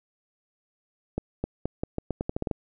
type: accelerating click train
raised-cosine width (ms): 2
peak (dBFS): -14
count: 12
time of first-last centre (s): 1.18-2.512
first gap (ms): 260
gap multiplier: 0.83
effects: none